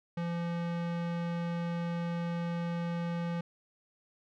square tone with low-pass filter, 170.8 Hz, F3, 38 cents flat, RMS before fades -34 dBFS, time 0.17-3.41 s, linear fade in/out 5 ms, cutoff 3100 Hz, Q 0.61, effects none

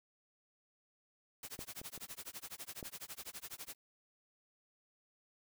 white noise with tremolo, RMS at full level -45 dBFS, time 1.43-3.75 s, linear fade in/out 2 ms, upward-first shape sine, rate 12 Hz, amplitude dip 100%
clicks, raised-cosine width 2 ms, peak -32 / -36 / -38 / -31 dBFS, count 4, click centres 1.591 / 1.815 / 1.977 / 2.828 s
effects none

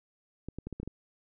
clicks, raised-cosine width 3 ms, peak -25 dBFS, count 7, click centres 0.486 / 0.586 / 0.67 / 0.727 / 0.8 / 0.831 / 0.876 s, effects none

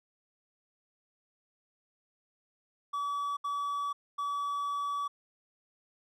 triangle tone bursts at uneven times, 1144 Hz, D6, 46 cents flat, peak -29 dBFS, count 3, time 2.93-3.37 / 3.44-3.93 / 4.18-5.08 s, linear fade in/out 10 ms, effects none

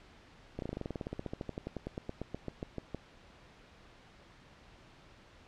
slowing click train, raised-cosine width 2 ms, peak -24 dBFS, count 30, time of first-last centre 0.59-2.946 s, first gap 32 ms, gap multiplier 1.06, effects pink hiss -58 dBFS RMS until 5.47 s + low-pass 4000 Hz 12 dB/octave

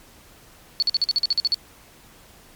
sine tone bursts, 4435 Hz, C#8, in tune, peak -16 dBFS, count 11, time 0.8-1.544 s, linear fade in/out 0 ms, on 24 ms, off 48 ms, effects pink hiss -50 dBFS RMS until 2.55 s + MP3 96 kbps

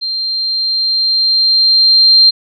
sine tone with level ramp, 4170 Hz, C8, 7 cents flat, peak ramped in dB -16 to -3 dBFS, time 0.01-2.31 s, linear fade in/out 20 ms, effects none

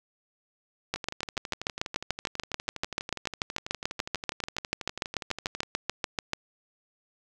two click trains, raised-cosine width 0.2 ms, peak -18 / -10 dBFS, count 58 / 38, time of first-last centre 0.96-5.632 / 0.94-6.334 s, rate 12.2 / 6.86 Hz, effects none

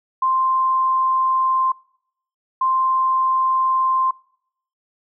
sine tone pair in turn, 1046.5 / 1046.5 Hz, C6 / C6, 0 / 0 cents, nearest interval unison, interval 0 cents, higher neither, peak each -15 dBFS, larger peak neither, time 0.22-1.72 / 2.61-4.11 s, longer neither, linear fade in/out 5 ms, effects noise-tail reverb RT60 0.7 s tail -25 dB re dry

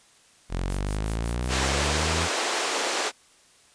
sawtooth exponential sweep, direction up, 43.06 to 85.5 Hz, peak -22 dBFS, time 0.49-2.29 s, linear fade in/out 50 ms
violet noise with tremolo, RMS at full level -36 dBFS, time 0.69-2.91 s, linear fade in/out 10 ms, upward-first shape sine, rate 5.4 Hz, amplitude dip 100%
pink band-pass noise, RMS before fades -27 dBFS, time 1.48-3.12 s, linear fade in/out 50 ms, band 370 to 8400 Hz, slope 24 dB/octave
effects white hiss -57 dBFS RMS until 3.74 s + resampled to 22050 Hz

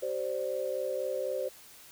sine chord, G suspended fourth, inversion none, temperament equal with one note detuned, 385 / 523.3 / 587.3 Hz, G4 / C5 / D5, -31 / 0 / 0 cents, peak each -38 / -32 / -36 dBFS, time 0.02-1.49 s, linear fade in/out 10 ms, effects white hiss -53 dBFS RMS until 1.91 s

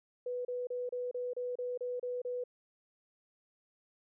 sine tone bursts, 493.9 Hz, B4, in tune, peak -34 dBFS, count 10, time 0.26-2.439 s, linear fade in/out 5 ms, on 190 ms, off 31 ms, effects none

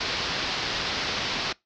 white low-pass noise, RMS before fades -29 dBFS, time 0-1.53 s, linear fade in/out 10 ms, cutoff 5200 Hz, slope 48 dB/octave, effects noise-tail reverb RT60 0.2 s tail -24 dB re dry

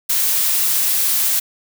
blue noise, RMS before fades -17 dBFS, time 0.09-1.4 s, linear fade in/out 10 ms, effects none

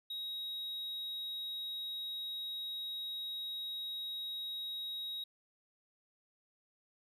triangle tone, 3800 Hz, A#7, 33 cents sharp, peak -37 dBFS, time 0.1-5.24 s, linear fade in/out 5 ms, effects none

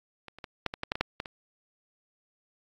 clicks, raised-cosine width 0.3 ms, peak -27 / -30 / -22 / -12 / -18 / -15 / -11 / -17 / -9 / -16 / -23 dBFS, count 11, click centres 0.283 / 0.386 / 0.442 / 0.663 / 0.739 / 0.834 / 0.919 / 0.955 / 1.01 / 1.201 / 1.258 s, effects AAC 64 kbps

